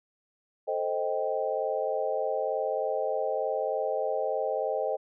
sine chord, A half-diminished seventh, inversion none, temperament equal, 440 / 523.3 / 622.3 / 784 Hz, A4 / C5 / Eb5 / G5, 0 / 0 / 0 / 0 cents, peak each -33 / -31 / -31 / -34 dBFS, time 0.67-4.97 s, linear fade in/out 20 ms, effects none

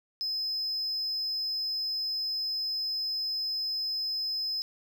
triangle tone, 5100 Hz, D#8, 42 cents sharp, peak -28 dBFS, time 0.21-4.62 s, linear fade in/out 0 ms, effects none

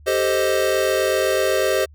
square chord, A half-diminished seventh, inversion third, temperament equal, 392 / 440 / 523.3 / 622.3 Hz, G4 / A4 / C5 / Eb5, 0 / 0 / 0 / 0 cents, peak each -23 / -28 / -22 / -23 dBFS, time 0.06-1.86 s, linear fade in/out 20 ms, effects added 74 Hz sine -43 dBFS peak until 1.94 s

